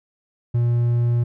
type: tone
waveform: triangle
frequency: 119.3 Hz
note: A#2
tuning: 41 cents sharp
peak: -14 dBFS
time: 0.54-1.24 s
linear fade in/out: 10 ms
effects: none